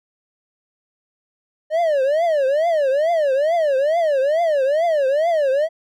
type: tone with vibrato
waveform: triangle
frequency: 601 Hz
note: D5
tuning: 40 cents sharp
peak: -13 dBFS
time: 1.7-5.69 s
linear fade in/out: 50 ms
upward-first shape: triangle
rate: 2.3 Hz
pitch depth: 270 cents each way
effects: none